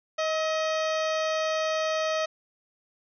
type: harmonic tone with a mistuned harmonic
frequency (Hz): 630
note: D#5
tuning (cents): +21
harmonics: 1 / 2 / 3 / 4 / 5 / 6 / 7 / 8 / 9 / 10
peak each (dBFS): -26 / -32 / -36 / -38 / -40 / -42 / -43 / -44 / -45 / -46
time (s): 0.18-2.26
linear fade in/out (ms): 10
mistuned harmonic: 2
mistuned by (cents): +27
effects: none